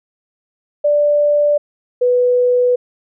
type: tone pair in turn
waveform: sine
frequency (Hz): 587.3 / 493.9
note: D5 / B4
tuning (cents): 0 / 0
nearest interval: minor third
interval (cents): 300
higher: first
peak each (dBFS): -10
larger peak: neither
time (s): 0.84-1.58 / 2.01-2.76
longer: second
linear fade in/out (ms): 10
effects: none